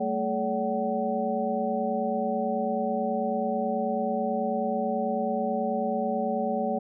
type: tone cluster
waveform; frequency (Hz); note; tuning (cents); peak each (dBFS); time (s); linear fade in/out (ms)
sine; 196.5 / 225.7 / 426.2 / 571 / 756; G3 / A3 / G#4 / D5 / F#5; +4 / +44 / +45 / -49 / +37; -36 / -30 / -33 / -30 / -30; 0-6.79; 10
effects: none